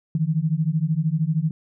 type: beating tone pair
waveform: sine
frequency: 151.9 / 164.9 Hz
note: D#3 / E3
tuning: -41 / +1 cents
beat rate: 13 Hz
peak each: -22 / -22 dBFS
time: 0.15-1.51 s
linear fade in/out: 2 ms
effects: none